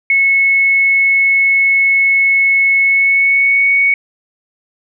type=tone with pitch glide; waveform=sine; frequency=2195 to 2227 Hz; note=C#7 to C#7; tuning=-18 to +7 cents; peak=-8 dBFS; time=0.1-3.94 s; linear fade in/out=2 ms; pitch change=+25 cents; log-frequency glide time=2.82-3.7 s; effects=none